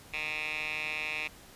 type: tone with band-pass filter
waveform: 10% pulse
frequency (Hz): 153.4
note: D#3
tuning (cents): -24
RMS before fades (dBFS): -35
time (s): 0.13-1.28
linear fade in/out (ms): 10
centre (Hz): 2600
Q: 5.6
effects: pink hiss -53 dBFS RMS until 1.55 s + resampled to 32000 Hz